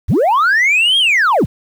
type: linear two-way sweep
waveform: sine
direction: up then down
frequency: 38.89 to 3289 to 38.89 Hz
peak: -7 dBFS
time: 0.08-1.46 s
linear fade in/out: 20 ms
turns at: 0.98 s
effects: tanh soft clip ceiling -8 dBFS + 7-bit